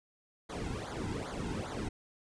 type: noise with flanger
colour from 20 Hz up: brown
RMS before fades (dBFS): -38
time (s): 0.49-1.89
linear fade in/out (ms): 10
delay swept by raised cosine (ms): 0.36 to 1.76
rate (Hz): 2.5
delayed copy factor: -1
effects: resampled to 22050 Hz